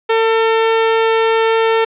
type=tone; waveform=sawtooth; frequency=449.7 Hz; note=A4; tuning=38 cents sharp; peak=-7 dBFS; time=0.09-1.85 s; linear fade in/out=10 ms; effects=resampled to 8000 Hz + 7-bit